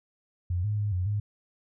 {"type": "tone with pitch steps", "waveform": "sine", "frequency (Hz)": [88.8, 105.2, 103.8, 90.7, 103.9], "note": ["F2", "G#2", "G#2", "F#2", "G#2"], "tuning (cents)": [29, 23, 0, -34, 1], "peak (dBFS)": -25, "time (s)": [0.5, 1.2], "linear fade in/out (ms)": 5, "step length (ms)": 140, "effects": []}